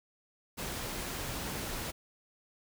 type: noise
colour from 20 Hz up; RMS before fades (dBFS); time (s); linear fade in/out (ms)
pink; -38; 0.57-1.92; 20
effects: none